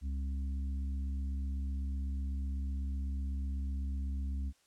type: harmonic tone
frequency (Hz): 68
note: C#2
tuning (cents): -33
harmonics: 1 / 3 / 4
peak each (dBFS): -33 / -47 / -51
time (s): 0.01-4.53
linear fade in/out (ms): 50
effects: white hiss -70 dBFS RMS until 4.66 s + low-pass 9000 Hz 12 dB/octave